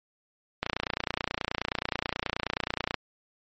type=click train; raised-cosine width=0.3 ms; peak=-11 dBFS; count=69; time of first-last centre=0.63-2.943 s; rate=29.4 Hz; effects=MP3 32 kbps